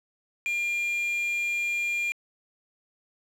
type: tone with quantisation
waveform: triangle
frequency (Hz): 2400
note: D7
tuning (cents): +37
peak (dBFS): -24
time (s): 0.46-2.12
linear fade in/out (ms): 0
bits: 6
effects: low-pass 11000 Hz 12 dB/octave